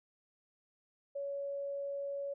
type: tone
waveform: sine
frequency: 561 Hz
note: C#5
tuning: 21 cents sharp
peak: -36 dBFS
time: 1.15-2.34 s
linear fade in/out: 10 ms
effects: none